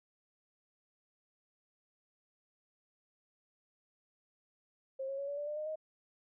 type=tone with pitch steps; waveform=sine; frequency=534 / 546.2 / 558.6 / 571.3 / 584.4 / 597.7 / 611.3 / 625.2 Hz; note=C5 / C#5 / C#5 / D5 / D5 / D5 / D#5 / D#5; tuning=+35 / -26 / +13 / -48 / -9 / +30 / -31 / +8 cents; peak=-36 dBFS; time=4.99-5.758 s; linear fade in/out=10 ms; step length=96 ms; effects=none